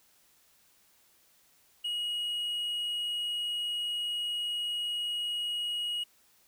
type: tone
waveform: triangle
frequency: 2895 Hz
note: F#7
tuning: 38 cents flat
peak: -29 dBFS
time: 1.84-6.04 s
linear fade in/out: 10 ms
effects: white hiss -65 dBFS RMS until 6.47 s